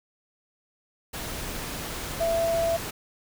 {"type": "tone in noise", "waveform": "sine", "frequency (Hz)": 667, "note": "E5", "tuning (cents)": 20, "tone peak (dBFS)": -22, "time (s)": [2.2, 2.77], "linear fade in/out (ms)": 10, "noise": "pink", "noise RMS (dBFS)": -34, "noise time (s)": [1.13, 2.91], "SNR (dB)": 9, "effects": []}